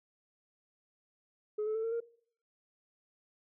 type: tone with pitch steps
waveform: sine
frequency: 423.5 / 433.6 / 444 / 454.7 / 465.6 Hz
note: G#4 / A4 / A4 / A#4 / A#4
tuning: +34 / -25 / +16 / -43 / -2 cents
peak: -29 dBFS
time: 1.58-2.005 s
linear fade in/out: 10 ms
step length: 85 ms
effects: noise-tail reverb RT60 0.5 s tail -19 dB re dry + tanh soft clip ceiling -29 dBFS